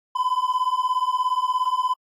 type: beating tone pair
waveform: triangle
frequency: 1002 / 1019 Hz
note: B5 / C6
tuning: +25 / -46 cents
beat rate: 17 Hz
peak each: -21 dBFS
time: 0.15-1.94 s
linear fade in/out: 10 ms
effects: AAC 64 kbps